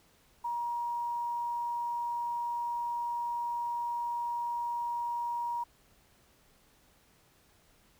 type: tone with quantisation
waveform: sine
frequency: 950 Hz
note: A#5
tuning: 33 cents sharp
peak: -31 dBFS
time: 0.44-5.64 s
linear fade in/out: 10 ms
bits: 10
effects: pink hiss -65 dBFS RMS until 7.99 s